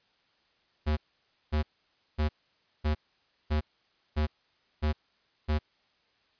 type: tone bursts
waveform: square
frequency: 76 Hz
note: D#2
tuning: 40 cents flat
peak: -25 dBFS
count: 8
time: 0.86-5.59 s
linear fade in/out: 20 ms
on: 110 ms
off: 550 ms
effects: white hiss -69 dBFS RMS until 6.39 s + resampled to 11025 Hz